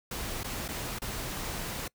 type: noise with dropouts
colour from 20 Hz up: pink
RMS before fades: -36 dBFS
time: 0.11-1.88 s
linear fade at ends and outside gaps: 5 ms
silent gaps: 0.434-0.442 / 0.681-0.686 / 0.988-1.018 s
effects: noise-tail reverb RT60 0.1 s tail -24 dB re dry